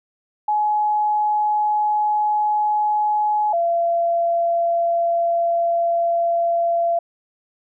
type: tone pair in turn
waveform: sine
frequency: 844 / 681.2 Hz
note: G#5 / F5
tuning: +28 / -43 cents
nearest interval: major third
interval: 371 cents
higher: first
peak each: -16 / -16 dBFS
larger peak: neither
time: 0.48-3.53 / 3.53-6.99 s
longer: second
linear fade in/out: 5 ms
effects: none